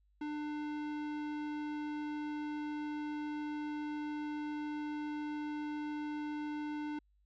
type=tone with tanh clipping; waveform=sine; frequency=298.8 Hz; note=D4; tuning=30 cents sharp; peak=-39 dBFS; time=0.21-6.99 s; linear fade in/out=5 ms; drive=18 dB; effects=added 50 Hz sine -68 dBFS peak until 7.25 s